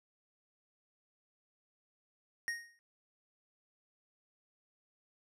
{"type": "tone with exponential decay", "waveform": "square", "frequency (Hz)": 1864.7, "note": "A#6", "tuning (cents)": 0, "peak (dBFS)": -32, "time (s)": [2.48, 2.79], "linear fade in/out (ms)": 0, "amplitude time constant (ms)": 66, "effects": ["low-pass 10000 Hz 12 dB/octave"]}